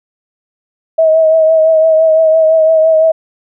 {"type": "tone with vibrato", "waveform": "sine", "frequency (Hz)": 639, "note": "D#5", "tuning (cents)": 46, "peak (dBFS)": -5, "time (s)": [0.98, 3.12], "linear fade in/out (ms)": 10, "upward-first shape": "triangle", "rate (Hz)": 5.9, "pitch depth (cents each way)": 35, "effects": []}